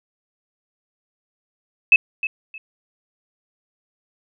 sine tone with echo, 2602 Hz, E7, 23 cents flat, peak -7 dBFS, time 1.92-1.96 s, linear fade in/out 2 ms, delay 310 ms, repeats 2, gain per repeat -13 dB, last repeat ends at 2.58 s, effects none

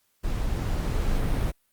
brown noise with level ramp, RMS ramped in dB -28 to -23 dBFS, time 0.23-1.52 s, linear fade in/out 20 ms, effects white hiss -70 dBFS RMS until 1.72 s + Opus 48 kbps

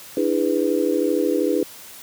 sine chord, E dominant seventh, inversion third, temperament just, 296.7 / 329.6 / 412 / 494.4 Hz, D4 / E4 / G#4 / B4, +18 / 0 / -14 / +2 cents, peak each -23 dBFS, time 0.17-1.63 s, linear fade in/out 2 ms, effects white hiss -41 dBFS RMS until 2.02 s + high-pass 80 Hz 12 dB/octave

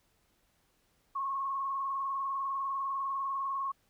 sine tone with vibrato, 1087 Hz, C#6, 34 cents flat, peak -31 dBFS, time 1.15-3.72 s, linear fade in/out 10 ms, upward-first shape triangle, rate 20 Hz, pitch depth 65 cents each way, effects pink hiss -72 dBFS RMS until 3.89 s

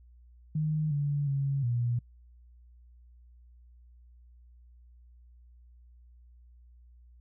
sine tone with pitch steps, 154.2 / 144.1 / 138.4 / 120.1 Hz, D#3 / D3 / C#3 / B2, -15 / -33 / -2 / -48 cents, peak -26 dBFS, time 0.55-1.99 s, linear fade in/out 5 ms, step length 360 ms, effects noise-tail reverb RT60 0.1 s tail -25 dB re dry + added 60 Hz sine -53 dBFS peak until 7.2 s

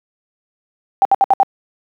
sine tone bursts, 784 Hz, G5, in tune, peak -7 dBFS, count 5, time 1.02-1.43 s, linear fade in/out 0 ms, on 30 ms, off 65 ms, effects high-pass 300 Hz 12 dB/octave + 8-bit

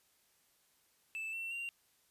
triangle tone with pitch steps, 2637 / 2700 / 2765 Hz, E7 / E7 / F7, 0 / +41 / -18 cents, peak -37 dBFS, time 1.15-1.69 s, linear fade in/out 0 ms, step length 180 ms, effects white hiss -72 dBFS RMS until 2.1 s + resampled to 32000 Hz

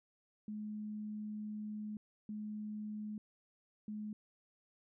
sine tone bursts at uneven times, 211.9 Hz, G#3, 35 cents sharp, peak -40 dBFS, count 3, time 0.48-1.97 / 2.29-3.18 / 3.88-4.13 s, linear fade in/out 2 ms, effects none

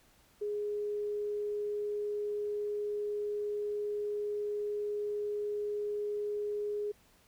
sine tone, 415.3 Hz, G#4, in tune, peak -32 dBFS, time 0.41-6.92 s, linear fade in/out 10 ms, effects pink hiss -65 dBFS RMS until 7.27 s

